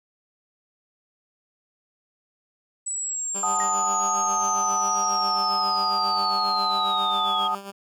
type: linear sweep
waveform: sine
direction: down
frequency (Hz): 7910 to 3242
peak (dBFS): -26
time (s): 2.86-7.48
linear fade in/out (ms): 10
type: tone with tremolo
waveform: 10% pulse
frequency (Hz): 197.9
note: G3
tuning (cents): +17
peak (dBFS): -25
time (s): 3.34-7.72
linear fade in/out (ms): 20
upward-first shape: sine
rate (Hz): 7.4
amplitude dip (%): 60
type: chord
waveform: sine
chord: D# diminished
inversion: first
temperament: equal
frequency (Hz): 740 / 880 / 1244.5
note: F#5 / A5 / D#6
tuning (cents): 0 / 0 / 0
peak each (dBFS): -30 / -27 / -24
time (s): 3.43-7.55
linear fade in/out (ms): 2
type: tone with exponential decay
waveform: triangle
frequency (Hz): 1873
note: A#6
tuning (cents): +8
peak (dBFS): -28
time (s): 3.6-3.8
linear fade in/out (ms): 1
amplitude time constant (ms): 42
effects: none